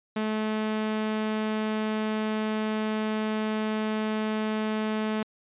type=tone; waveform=sawtooth; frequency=216.2 Hz; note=A3; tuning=30 cents flat; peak=-22 dBFS; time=0.16-5.23 s; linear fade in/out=5 ms; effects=resampled to 8000 Hz